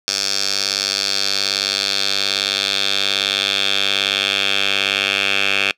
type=tone with band-pass filter sweep; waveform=10% pulse; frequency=98.8 Hz; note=G2; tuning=14 cents sharp; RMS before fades=-19 dBFS; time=0.08-5.71 s; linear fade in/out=0 ms; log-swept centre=5100 to 2800 Hz; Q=3.6; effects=noise-tail reverb RT60 0.1 s tail -23 dB re dry